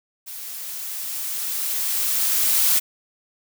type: noise with level ramp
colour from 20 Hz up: blue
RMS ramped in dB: -35 to -17 dBFS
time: 0.26-2.8 s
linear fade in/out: 20 ms
effects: none